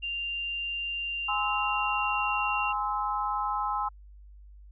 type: tone with pitch glide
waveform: sine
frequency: 2786 to 2759 Hz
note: F7 to F7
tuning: -5 to -22 cents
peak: -30 dBFS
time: 0.02-2.73 s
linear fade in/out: 20 ms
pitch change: -17 cents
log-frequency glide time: 0.94-2.37 s
type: chord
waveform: sine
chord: Ab augmented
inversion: none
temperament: just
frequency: 830.6 / 1038.3 / 1297.8 Hz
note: Ab5 / C6 / E6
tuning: 0 / -14 / -27 cents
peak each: -31 / -31 / -32 dBFS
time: 1.28-3.89 s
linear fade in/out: 10 ms
effects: added 50 Hz sine -47 dBFS peak until 4.71 s